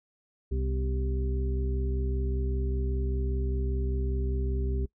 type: harmonic tone with a mistuned harmonic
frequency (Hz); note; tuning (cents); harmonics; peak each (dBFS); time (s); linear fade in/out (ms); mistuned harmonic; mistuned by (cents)
65.1; C2; -8; 1 / 2 / 3 / 4 / 6; -27 / -37 / -44 / -41 / -37; 0.51-4.86; 10; 4; -52
effects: noise-tail reverb RT60 0.1 s tail -21 dB re dry